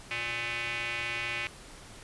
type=tone with band-pass filter; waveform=square; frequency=117.8 Hz; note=A#2; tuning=19 cents sharp; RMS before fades=-34 dBFS; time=0.11-1.47 s; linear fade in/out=0 ms; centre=2400 Hz; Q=4.1; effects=pink hiss -49 dBFS RMS until 2.03 s + resampled to 24000 Hz